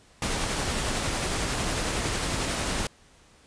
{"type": "noise with tremolo", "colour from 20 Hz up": "pink", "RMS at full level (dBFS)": -27, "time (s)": [0.22, 2.87], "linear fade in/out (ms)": 2, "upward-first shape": "triangle", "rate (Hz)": 11, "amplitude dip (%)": 25, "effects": ["pink hiss -57 dBFS RMS until 3.46 s", "resampled to 22050 Hz"]}